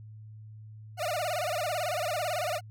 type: tone with vibrato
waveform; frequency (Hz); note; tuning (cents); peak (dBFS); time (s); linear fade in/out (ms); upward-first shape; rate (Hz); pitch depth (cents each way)
40% pulse; 659.3; E5; 0; -28; 0.97-2.61; 50; sine; 18; 200
effects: added 108 Hz sine -44 dBFS peak until 2.7 s